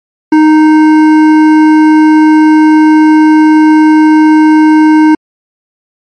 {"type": "tone with hard clipping", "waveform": "triangle", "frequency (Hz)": 310.1, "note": "D#4", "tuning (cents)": -6, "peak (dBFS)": -3, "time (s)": [0.32, 5.15], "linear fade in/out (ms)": 5, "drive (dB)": 15, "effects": ["MP3 48 kbps"]}